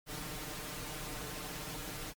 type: noise with comb filter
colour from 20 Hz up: pink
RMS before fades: -42 dBFS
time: 0.06-2.14 s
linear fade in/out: 50 ms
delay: 6.6 ms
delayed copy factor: +0.8
effects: MP3 96 kbps